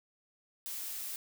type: noise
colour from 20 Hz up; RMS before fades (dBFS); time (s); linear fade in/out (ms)
blue; -40; 0.66-1.16; 0
effects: none